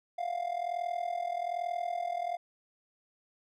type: tone with amplitude modulation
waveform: triangle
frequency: 700 Hz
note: F5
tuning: 4 cents sharp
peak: -26 dBFS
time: 0.18-2.37 s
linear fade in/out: 10 ms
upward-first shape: sine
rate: 41.2 Hz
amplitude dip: 80%
effects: none